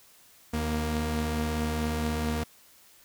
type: tone pair together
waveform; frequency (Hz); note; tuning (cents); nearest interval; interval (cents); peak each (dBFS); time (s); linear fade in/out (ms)
sawtooth; 76.58 / 234.3; D#2 / A#3; -27 / +9; octave + perfect fifth; 1936; -26; 0.53-2.44; 10
effects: white hiss -57 dBFS RMS until 3.04 s